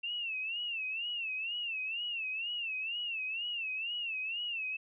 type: tone with vibrato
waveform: sine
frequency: 2710 Hz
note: E7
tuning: 47 cents sharp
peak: -34 dBFS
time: 0.03-4.77 s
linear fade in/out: 10 ms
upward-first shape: sine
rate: 2.1 Hz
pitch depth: 130 cents each way
effects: none

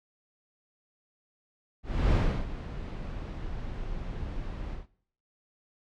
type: noise with ADSR envelope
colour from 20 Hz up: brown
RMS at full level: -21 dBFS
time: 1.83-4.87 s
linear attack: 300 ms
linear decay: 320 ms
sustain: -15 dB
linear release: 150 ms
effects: noise-tail reverb RT60 0.6 s tail -21 dB re dry + low-pass 4000 Hz 12 dB/octave

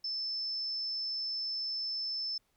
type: tone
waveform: sine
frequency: 5274 Hz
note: E8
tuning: in tune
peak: -33 dBFS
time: 0.04-2.38 s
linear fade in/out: 5 ms
effects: pink hiss -75 dBFS RMS until 2.56 s

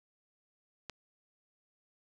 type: click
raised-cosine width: 0.2 ms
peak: -23 dBFS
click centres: 0.897 s
effects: none

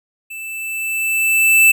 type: tone with level ramp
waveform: square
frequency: 2645 Hz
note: E7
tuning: 5 cents sharp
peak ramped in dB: -29 to -7 dBFS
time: 0.3-1.72 s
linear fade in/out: 10 ms
effects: none

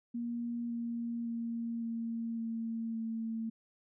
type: tone with pitch steps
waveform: sine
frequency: 236.5 / 234.2 / 231.9 / 229.6 / 227.4 / 225.2 Hz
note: A#3 / A#3 / A#3 / A#3 / A#3 / A3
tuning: +25 / +8 / -9 / -26 / -43 / +40 cents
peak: -34 dBFS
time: 0.14-3.5 s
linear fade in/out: 10 ms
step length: 560 ms
effects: none

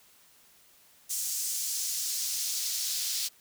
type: noise with high-pass filter sweep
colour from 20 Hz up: pink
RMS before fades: -32 dBFS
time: 1.09-3.29 s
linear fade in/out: 20 ms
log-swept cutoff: 6900 to 4500 Hz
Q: 1.6
effects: white hiss -60 dBFS RMS until 3.4 s

